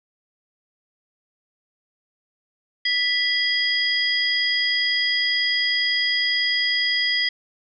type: tone cluster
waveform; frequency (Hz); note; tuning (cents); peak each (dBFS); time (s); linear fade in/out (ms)
sine; 1974 / 3271 / 4919; B6 / G#7 / D#8; -1 / -27 / -21; -22 / -24 / -24; 2.85-7.29; 5
effects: none